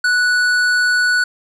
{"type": "tone with hard clipping", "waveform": "sine", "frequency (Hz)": 1477, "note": "F#6", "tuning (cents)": -3, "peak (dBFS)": -14, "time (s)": [0.04, 1.24], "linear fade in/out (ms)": 5, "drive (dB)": 10, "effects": []}